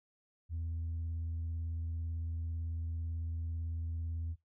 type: tone with vibrato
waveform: sine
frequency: 82.41 Hz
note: E2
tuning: in tune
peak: -33 dBFS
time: 0.49-4.36 s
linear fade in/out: 50 ms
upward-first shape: sine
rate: 18 Hz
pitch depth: 18 cents each way
effects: noise-tail reverb RT60 0.2 s tail -24 dB re dry + tanh soft clip ceiling -33 dBFS